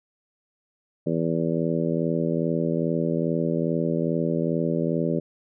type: harmonic tone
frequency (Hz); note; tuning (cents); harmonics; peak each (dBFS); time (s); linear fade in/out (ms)
82.41; E2; 0; 2 / 3 / 4 / 5 / 6 / 7; -26 / -28 / -29 / -30 / -31 / -31; 1.06-5.2; 10
effects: none